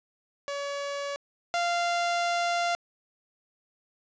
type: tone pair in turn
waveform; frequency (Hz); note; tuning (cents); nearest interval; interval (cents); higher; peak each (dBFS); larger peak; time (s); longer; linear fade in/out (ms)
sawtooth; 566 / 693.3; C#5 / F5; +36 / -13; major third; 351; second; -27 / -21; second; 0.48-1.16 / 1.54-2.75; second; 0
effects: resampled to 16000 Hz + 10-bit